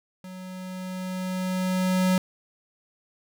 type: tone with level ramp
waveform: square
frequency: 185 Hz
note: F#3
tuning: in tune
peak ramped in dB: -39 to -19 dBFS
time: 0.24-2.18 s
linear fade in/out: 2 ms
effects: none